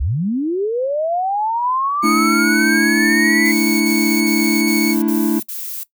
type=linear sweep; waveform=sine; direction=up; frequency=51.91 to 2033 Hz; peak=-16 dBFS; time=0-3.52 s; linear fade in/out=10 ms
type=tone with vibrato; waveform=sawtooth; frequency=2217 Hz; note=C#7; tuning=in tune; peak=-16 dBFS; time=2.02-4.96 s; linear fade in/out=50 ms; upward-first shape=triangle; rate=14 Hz; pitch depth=11 cents each way
type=chord; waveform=triangle; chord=A suspended fourth; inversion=none; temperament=equal; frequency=220 / 293.7 / 329.6 Hz; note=A3 / D4 / E4; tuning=0 / 0 / 0 cents; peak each=-16 dBFS; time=2.03-5.4 s; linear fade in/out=10 ms
type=noise bursts; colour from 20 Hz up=violet; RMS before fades=-27 dBFS; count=6; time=3.45-5.835 s; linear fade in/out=5 ms; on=350 ms; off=57 ms
effects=noise-tail reverb RT60 0.1 s tail -18 dB re dry